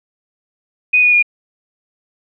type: tone with pitch steps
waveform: sine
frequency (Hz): 2489 / 2459 / 2429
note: D#7 / D#7 / D#7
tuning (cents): 0 / -21 / -42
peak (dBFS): -8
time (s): 0.93-1.227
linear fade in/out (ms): 10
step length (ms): 99
effects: none